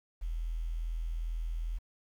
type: tone with quantisation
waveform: sine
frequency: 41.2 Hz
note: E1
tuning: in tune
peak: -32 dBFS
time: 0.21-1.79 s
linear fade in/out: 20 ms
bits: 10
effects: none